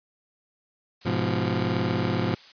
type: noise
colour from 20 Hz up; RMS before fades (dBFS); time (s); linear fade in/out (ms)
blue; -42; 1.01-2.52; 5
type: chord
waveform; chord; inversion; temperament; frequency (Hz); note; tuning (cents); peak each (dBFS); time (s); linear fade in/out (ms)
20% pulse; F diminished; first; just; 104.77 / 125.72 / 174.61; Ab2 / Cb3 / F3; +16 / +31 / 0; -23; 1.05-2.35; 10
effects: resampled to 11025 Hz